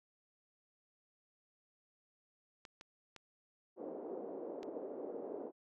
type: clicks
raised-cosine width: 0.2 ms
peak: -34 dBFS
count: 4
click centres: 2.652 / 2.811 / 3.163 / 4.631 s
type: band-pass noise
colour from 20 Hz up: white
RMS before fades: -45 dBFS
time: 3.76-5.52 s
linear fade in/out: 50 ms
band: 300 to 530 Hz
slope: 24 dB/octave
effects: none